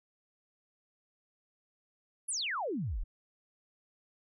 sine exponential sweep, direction down, 11080 to 30 Hz, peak -32 dBFS, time 2.28-3.04 s, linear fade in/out 10 ms, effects none

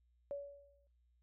sine tone with exponential decay, 567 Hz, C#5, 39 cents sharp, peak -37 dBFS, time 0.31-0.87 s, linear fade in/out 0 ms, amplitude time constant 120 ms, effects noise-tail reverb RT60 0.3 s tail -20 dB re dry + added 60 Hz sine -70 dBFS peak until 1.22 s

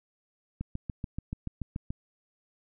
click train, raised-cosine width 5 ms, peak -21 dBFS, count 10, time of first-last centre 0.61-1.905 s, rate 6.95 Hz, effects none

